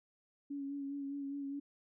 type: tone with vibrato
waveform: sine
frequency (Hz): 280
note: C#4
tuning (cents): +18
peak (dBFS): -38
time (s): 0.5-1.6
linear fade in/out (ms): 10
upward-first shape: sine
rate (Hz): 4.9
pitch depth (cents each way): 27
effects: none